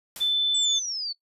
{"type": "noise with exponential decay", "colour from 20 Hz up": "white", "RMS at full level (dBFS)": -36, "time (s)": [0.16, 0.47], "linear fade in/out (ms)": 1, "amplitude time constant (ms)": 67}
{"type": "tone", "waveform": "sine", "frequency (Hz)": 3520, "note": "A7", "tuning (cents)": 0, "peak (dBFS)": -20, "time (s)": [0.2, 0.8], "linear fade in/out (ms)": 20}
{"type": "exponential sweep", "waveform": "sine", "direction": "down", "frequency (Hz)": [8050, 4409], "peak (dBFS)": -28, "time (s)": [0.54, 1.13], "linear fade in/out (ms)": 10}
{"effects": ["noise-tail reverb RT60 0.1 s tail -20 dB re dry", "resampled to 32000 Hz"]}